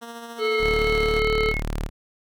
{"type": "tone with tremolo", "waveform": "10% pulse", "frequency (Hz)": 233.1, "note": "A#3", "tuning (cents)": 0, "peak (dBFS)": -26, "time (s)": [0.01, 1.2], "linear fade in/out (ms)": 20, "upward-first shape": "sine", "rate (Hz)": 14, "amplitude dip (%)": 35}
{"type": "harmonic tone", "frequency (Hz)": 435.6, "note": "A4", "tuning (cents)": -17, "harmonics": [1, 3, 5, 7, 9, 10], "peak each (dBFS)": [-21, -30, -35, -35, -40, -37], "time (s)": [0.38, 1.54], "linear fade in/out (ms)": 50}
{"type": "tone with vibrato", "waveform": "sine", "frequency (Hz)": 2165, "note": "C#7", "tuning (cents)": -41, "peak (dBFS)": -26, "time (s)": [0.42, 1.62], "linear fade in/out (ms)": 50, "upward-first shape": "sine", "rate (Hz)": 4.7, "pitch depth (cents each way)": 12}
{"type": "tone", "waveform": "sawtooth", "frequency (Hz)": 37.32, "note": "D1", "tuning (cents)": 29, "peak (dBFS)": -21, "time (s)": [0.59, 1.9], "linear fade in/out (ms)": 50}
{"effects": []}